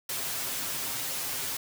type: noise with comb filter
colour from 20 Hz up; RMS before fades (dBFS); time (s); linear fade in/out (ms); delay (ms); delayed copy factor
white; -33; 0.09-1.57; 5; 7.5; +0.85
effects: none